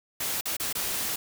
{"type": "noise with dropouts", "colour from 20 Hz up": "white", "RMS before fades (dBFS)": -30, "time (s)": [0.2, 1.16], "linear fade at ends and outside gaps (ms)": 5, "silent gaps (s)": [[0.411, 0.455], [0.568, 0.598], [0.728, 0.751]], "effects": []}